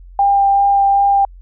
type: tone with vibrato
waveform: sine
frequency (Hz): 796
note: G5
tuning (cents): +26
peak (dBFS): -9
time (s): 0.19-1.25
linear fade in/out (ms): 2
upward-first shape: sine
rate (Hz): 2.6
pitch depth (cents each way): 9
effects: added 44 Hz sine -35 dBFS peak until 1.41 s